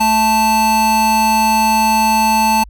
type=tone pair together; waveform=square; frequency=220 / 880 Hz; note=A3 / A5; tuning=0 / 0 cents; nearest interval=2 octaves; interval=2400 cents; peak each=-19 / -12 dBFS; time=0-2.64 s; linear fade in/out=10 ms; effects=added 50 Hz sine -34 dBFS peak until 2.69 s